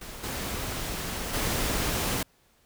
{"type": "noise with level steps", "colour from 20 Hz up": "pink", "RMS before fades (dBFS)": [-41, -33, -28], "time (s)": [0.01, 2.23], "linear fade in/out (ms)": 5, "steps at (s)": [0.23, 1.33], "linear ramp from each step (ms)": 10, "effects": ["pink hiss -64 dBFS RMS until 2.65 s"]}